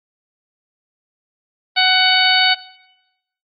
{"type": "harmonic tone", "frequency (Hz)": 746, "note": "F#5", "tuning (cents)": 14, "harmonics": [1, 2, 3, 4, 5, 6], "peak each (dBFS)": [-18, -18, -18, -18, -18, -18], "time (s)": [1.76, 2.55], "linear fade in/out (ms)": 20, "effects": ["noise-tail reverb RT60 0.9 s tail -19 dB re dry", "MP3 32 kbps"]}